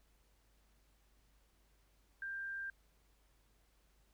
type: tone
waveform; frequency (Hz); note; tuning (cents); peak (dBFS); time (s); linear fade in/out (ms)
sine; 1587; G6; +21; -40; 2.22-2.7; 2
effects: added 50 Hz sine -70 dBFS peak until 4.13 s + pink hiss -75 dBFS RMS until 4.13 s